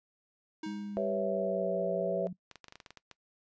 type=tone with exponential decay; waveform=square; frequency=315.3 Hz; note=D#4; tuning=23 cents sharp; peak=-36 dBFS; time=0.63-1.23 s; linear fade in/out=5 ms; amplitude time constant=130 ms
type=tone with pitch glide; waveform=sine; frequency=204.4 to 181.05 Hz; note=G#3 to F#3; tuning=-27 to -37 cents; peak=-37 dBFS; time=0.66-2.33 s; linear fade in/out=5 ms; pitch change=-210 cents; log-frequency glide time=0.89-1.92 s
type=chord; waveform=sine; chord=C# half-diminished seventh; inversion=second; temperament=equal; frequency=392 / 493.9 / 554.4 / 659.3 Hz; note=G4 / B4 / C#5 / E5; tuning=0 / 0 / 0 / 0 cents; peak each=-37 / -36 / -33 / -33 dBFS; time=0.97-2.27 s; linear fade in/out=0 ms
type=clicks; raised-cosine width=0.2 ms; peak=-30 dBFS; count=11; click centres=2.513 / 2.557 / 2.643 / 2.683 / 2.724 / 2.756 / 2.802 / 2.862 / 2.906 / 2.973 / 3.113 s
effects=noise-tail reverb RT60 0.1 s tail -20 dB re dry + resampled to 16000 Hz